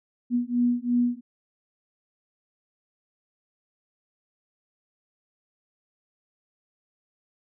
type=beating tone pair; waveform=sine; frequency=241.3 / 244.2 Hz; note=B3 / B3; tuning=-40 / -19 cents; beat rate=2.9 Hz; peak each=-24 / -24 dBFS; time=0.3-1.21 s; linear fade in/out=50 ms; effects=none